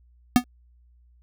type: tone with exponential decay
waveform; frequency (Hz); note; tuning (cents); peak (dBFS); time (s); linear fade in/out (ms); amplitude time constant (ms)
square; 246.9; B3; 0; -9; 0.36-0.44; 0; 17
effects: added 60 Hz sine -54 dBFS peak until 1.22 s